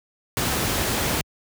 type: noise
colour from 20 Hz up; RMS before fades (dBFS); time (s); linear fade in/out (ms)
pink; -23; 0.37-1.21; 0
effects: high-pass 60 Hz 12 dB/octave